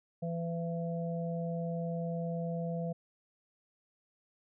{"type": "harmonic tone", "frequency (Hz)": 168.1, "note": "E3", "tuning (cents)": 34, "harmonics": [1, 3, 4], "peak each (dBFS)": [-34, -40, -41], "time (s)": [0.22, 2.93], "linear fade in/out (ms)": 10, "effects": []}